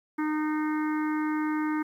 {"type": "harmonic tone", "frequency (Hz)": 306.6, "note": "D#4", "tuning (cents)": -25, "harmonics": [1, 3, 4, 5, 6, 7], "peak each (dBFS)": [-26, -36, -38, -40, -42, -43], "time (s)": [0.18, 1.83], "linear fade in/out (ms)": 10, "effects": ["10-bit"]}